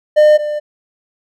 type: tone pair in turn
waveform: triangle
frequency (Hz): 605 / 597.7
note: D#5 / D5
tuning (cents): -49 / +30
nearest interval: unison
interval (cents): 21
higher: first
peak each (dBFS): -3 / -15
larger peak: first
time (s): 0.16-0.38 / 0.38-0.6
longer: neither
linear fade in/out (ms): 20
effects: none